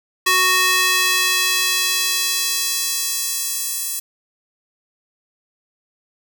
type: tone with high-pass filter sweep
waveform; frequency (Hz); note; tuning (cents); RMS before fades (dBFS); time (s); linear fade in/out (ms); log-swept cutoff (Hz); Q
square; 370.2; F#4; +1; -19; 0.26-4; 10; 1400 to 9000; 0.84
effects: none